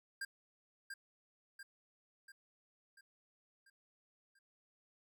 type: tone with echo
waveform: square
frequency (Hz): 1600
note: G6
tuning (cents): +35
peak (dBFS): -40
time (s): 0.21-0.25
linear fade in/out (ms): 5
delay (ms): 690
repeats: 6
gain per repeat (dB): -5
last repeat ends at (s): 4.39
effects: none